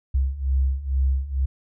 sine beating tone pair, 65.41 / 67.61 Hz, C2 / C#2, 0 / -43 cents, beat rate 2.2 Hz, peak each -24 / -21 dBFS, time 0.14-1.46 s, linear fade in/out 10 ms, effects none

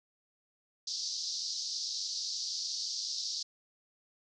pink band-pass noise, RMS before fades -37 dBFS, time 0.87-3.43 s, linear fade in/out 5 ms, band 4300 to 5800 Hz, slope 48 dB/octave, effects none

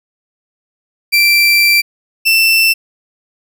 30% pulse tone pair in turn, 2349 / 2672 Hz, D7 / E7, 0 / +23 cents, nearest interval major second, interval 223 cents, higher second, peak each -5 dBFS, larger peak neither, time 1.12-1.82 / 2.25-2.74 s, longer first, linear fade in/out 20 ms, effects none

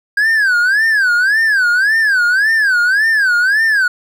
triangle tone with vibrato, 1604 Hz, G6, 39 cents sharp, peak -8 dBFS, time 0.17-3.88 s, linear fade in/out 5 ms, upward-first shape sine, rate 1.8 Hz, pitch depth 210 cents each way, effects none

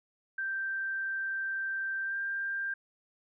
sine tone with pitch glide, 1568 to 1589 Hz, G6 to G6, 0 to +23 cents, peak -31 dBFS, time 0.38-2.74 s, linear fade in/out 5 ms, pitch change +23 cents, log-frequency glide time 2.03-2.17 s, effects none

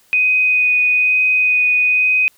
sine tone with vibrato, 2495 Hz, D#7, 4 cents sharp, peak -11 dBFS, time 0.13-2.28 s, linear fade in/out 0 ms, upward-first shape sine, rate 1.1 Hz, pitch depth 9 cents each way, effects white hiss -54 dBFS RMS until 2.37 s

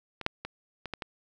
clicks, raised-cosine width 0.3 ms, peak -22 / -9 / -20 / -21 / -18 / -19 dBFS, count 6, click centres 0.213 / 0.264 / 0.45 / 0.857 / 0.937 / 1.022 s, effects none

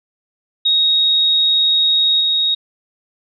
sine tone with level steps, 3762 Hz, A#7, 15 cents sharp, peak -11 / -13 dBFS, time 0.65-2.55 s, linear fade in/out 10 ms, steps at 2.2 s, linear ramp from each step 10 ms, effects none

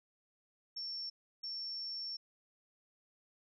sine tone bursts at uneven times, 5440 Hz, F8, 46 cents flat, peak -39 dBFS, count 2, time 0.76-1.1 / 1.43-2.17 s, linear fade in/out 10 ms, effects none

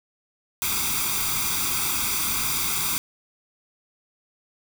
white noise with comb filter, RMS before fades -25 dBFS, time 0.62-2.98 s, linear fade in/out 0 ms, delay 0.84 ms, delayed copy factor +0.85, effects none

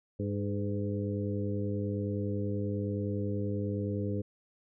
harmonic tone with a mistuned harmonic, 101.1 Hz, G#2, 46 cents flat, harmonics 1 / 2 / 3 / 4 / 5, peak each -33 / -36 / -38 / -39 / -40 dBFS, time 0.19-4.22 s, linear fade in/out 10 ms, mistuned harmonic 4, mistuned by +47 cents, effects none

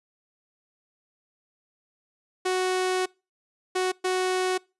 sawtooth tone bursts at uneven times, 370 Hz, F#4, in tune, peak -19 dBFS, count 3, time 2.45-3.06 / 3.75-3.92 / 4.04-4.58 s, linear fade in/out 10 ms, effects noise-tail reverb RT60 0.3 s tail -26 dB re dry + resampled to 24000 Hz

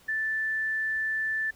sine tone, 1760 Hz, A6, in tune, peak -26 dBFS, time 0.08-1.51 s, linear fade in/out 10 ms, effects pink hiss -58 dBFS RMS until 1.55 s

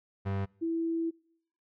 35% pulse / sine tone pair in turn, 98 / 330.2 Hz, G2 / E4, 0 / +3 cents, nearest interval octave + major sixth, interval 2103 cents, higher second, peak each -28 dBFS, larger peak neither, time 0.25-0.46 / 0.61-1.11 s, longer second, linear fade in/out 20 ms, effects noise-tail reverb RT60 0.7 s tail -26 dB re dry + low-pass 2000 Hz 12 dB/octave

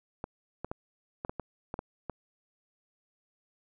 clicks, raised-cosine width 1 ms, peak -21 dBFS, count 9, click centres 0.241 / 0.646 / 0.715 / 1.249 / 1.295 / 1.397 / 1.741 / 1.791 / 2.097 s, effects none

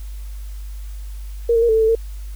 sine tone with pitch steps, 467.9 / 456 / 470.7 / 441.7 / 444.8 / 441.3 / 454.5 Hz, A#4 / A#4 / A#4 / A4 / A4 / A4 / A#4, +6 / -38 / +17 / +7 / +19 / +5 / -44 cents, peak -12 dBFS, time 1.49-1.952 s, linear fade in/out 5 ms, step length 66 ms, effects added 50 Hz sine -28 dBFS peak until 2.35 s + white hiss -49 dBFS RMS until 2.35 s

